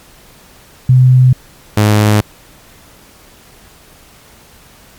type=tone pair in turn; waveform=sine / sawtooth; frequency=127.8 / 105.59 Hz; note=C3 / G#2; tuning=-40 / +29 cents; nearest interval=minor third; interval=331 cents; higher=first; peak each=-3 dBFS; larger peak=neither; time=0.89-1.33 / 1.77-2.21 s; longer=neither; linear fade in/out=5 ms; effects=pink hiss -42 dBFS RMS until 4.98 s + MP3 96 kbps